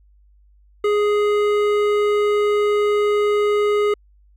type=tone with hard clipping; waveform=triangle; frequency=415.6 Hz; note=G#4; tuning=1 cent sharp; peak=-17 dBFS; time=0.84-3.94 s; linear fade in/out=5 ms; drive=16 dB; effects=added 50 Hz sine -50 dBFS peak until 4.36 s